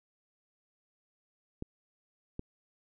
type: clicks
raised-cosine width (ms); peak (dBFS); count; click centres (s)
3; -24; 2; 1.624 / 2.394
effects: none